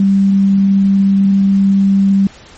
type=tone; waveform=sine; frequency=196 Hz; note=G3; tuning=in tune; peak=-7 dBFS; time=0-2.27 s; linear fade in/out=2 ms; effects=pink hiss -39 dBFS RMS until 2.57 s + MP3 32 kbps